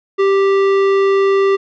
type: tone with tanh clipping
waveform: sine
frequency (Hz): 392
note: G4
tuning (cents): 0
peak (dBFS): -12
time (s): 0.18-1.57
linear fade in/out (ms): 20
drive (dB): 15
effects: none